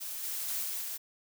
blue noise with level steps, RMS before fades -39 / -36 / -34 / -36 / -38 dBFS, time 0-0.98 s, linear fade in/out 20 ms, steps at 0.23 / 0.48 / 0.63 / 0.81 s, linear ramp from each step 5 ms, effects none

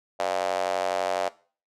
square tone with high-pass filter, 46 Hz, F#1, 9 cents flat, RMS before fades -27 dBFS, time 0.19-1.29 s, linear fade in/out 10 ms, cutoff 640 Hz, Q 4.3, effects noise-tail reverb RT60 0.4 s tail -19 dB re dry + low-pass 8000 Hz 12 dB/octave

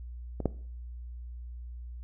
clicks, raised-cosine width 2 ms, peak -21 / -12 dBFS, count 2, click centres 0.403 / 0.457 s, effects noise-tail reverb RT60 0.5 s tail -19 dB re dry + added 60 Hz sine -39 dBFS peak until 2.03 s

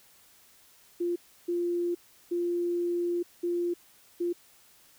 sine tone bursts at uneven times, 347.9 Hz, F4, 7 cents flat, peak -26 dBFS, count 5, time 1-1.16 / 1.48-1.95 / 2.31-3.23 / 3.43-3.74 / 4.2-4.33 s, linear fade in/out 10 ms, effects white hiss -59 dBFS RMS until 4.98 s

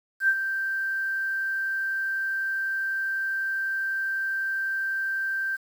sine tone with ADSR envelope, 1568 Hz, G6, in tune, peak -16 dBFS, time 0.2-5.57 s, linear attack 83 ms, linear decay 57 ms, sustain -9 dB, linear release 21 ms, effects 8-bit

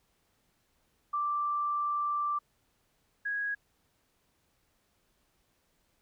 sine tone pair in turn, 1174.7 / 1655.1 Hz, D6 / G#6, 0 / -6 cents, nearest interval tritone, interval 594 cents, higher second, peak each -28 / -30 dBFS, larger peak first, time 1.13-2.39 / 3.25-3.55 s, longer first, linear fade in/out 10 ms, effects pink hiss -73 dBFS RMS until 6.01 s

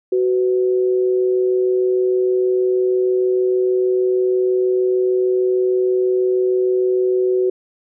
sine tone pair together, 373.3 / 499.7 Hz, F#4 / B4, +15 / +20 cents, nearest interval perfect fourth, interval 505 cents, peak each -14 / -24 dBFS, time 0.12-7.5 s, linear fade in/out 5 ms, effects none

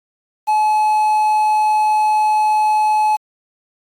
triangle tone with quantisation, 855 Hz, A5, 50 cents flat, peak -10 dBFS, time 0.47-3.17 s, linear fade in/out 20 ms, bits 6, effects AAC 48 kbps

